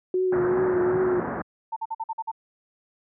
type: tone with vibrato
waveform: sine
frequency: 365.4 Hz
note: F#4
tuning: 22 cents flat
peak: -20 dBFS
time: 0.14-1.2 s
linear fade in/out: 2 ms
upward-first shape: triangle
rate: 2.6 Hz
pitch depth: 38 cents each way
type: low-pass noise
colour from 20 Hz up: pink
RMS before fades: -28 dBFS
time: 0.32-1.42 s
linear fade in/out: 5 ms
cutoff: 1700 Hz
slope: 48 dB/octave
type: tone bursts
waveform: sine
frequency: 897 Hz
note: A5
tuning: 33 cents sharp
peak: -26 dBFS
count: 7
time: 1.72-2.316 s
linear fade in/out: 10 ms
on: 44 ms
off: 48 ms
effects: high-pass 150 Hz 12 dB/octave